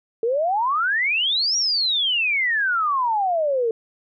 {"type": "exponential two-way sweep", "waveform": "sine", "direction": "up then down", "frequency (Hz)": [440, 5770, 440], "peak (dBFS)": -18, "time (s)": [0.23, 3.71], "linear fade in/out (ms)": 2, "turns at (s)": 1.57, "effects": []}